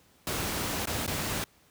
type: noise with dropouts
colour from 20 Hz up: pink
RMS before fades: -31 dBFS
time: 0.27-1.44 s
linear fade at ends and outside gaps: 1 ms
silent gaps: 0.856-0.872 / 1.064-1.077 s
effects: pink hiss -62 dBFS RMS until 1.7 s + high-pass 60 Hz 12 dB/octave